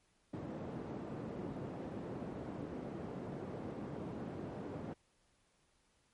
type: band-pass noise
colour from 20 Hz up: white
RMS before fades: -44 dBFS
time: 0.33-4.94 s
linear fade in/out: 10 ms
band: 110 to 380 Hz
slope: 12 dB/octave
effects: pink hiss -74 dBFS RMS until 6.13 s + MP3 48 kbps